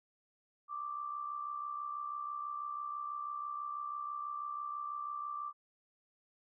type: tone with amplitude modulation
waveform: sine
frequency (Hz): 1174.7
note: D6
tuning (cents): 0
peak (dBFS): -35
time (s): 0.68-5.53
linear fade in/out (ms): 50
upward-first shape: sine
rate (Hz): 66.1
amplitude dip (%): 60
effects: none